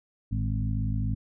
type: harmonic tone with a mistuned harmonic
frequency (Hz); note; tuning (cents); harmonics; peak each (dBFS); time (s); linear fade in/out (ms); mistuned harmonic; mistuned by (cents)
52.1; G#1; +6; 1 / 2 / 3 / 4 / 5; -30 / -28 / -36 / -35 / -38; 0.31-1.15; 10; 2; +77
effects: none